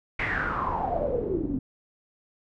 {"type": "noise with low-pass filter sweep", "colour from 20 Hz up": "pink", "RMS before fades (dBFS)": -28, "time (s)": [0.19, 1.59], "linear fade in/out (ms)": 5, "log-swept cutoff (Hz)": [2200, 250], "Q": 9.2, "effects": []}